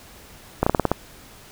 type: clicks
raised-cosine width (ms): 1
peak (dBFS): -3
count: 7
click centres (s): 0.63 / 0.665 / 0.696 / 0.748 / 0.797 / 0.853 / 0.916
effects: pink hiss -46 dBFS RMS until 1.51 s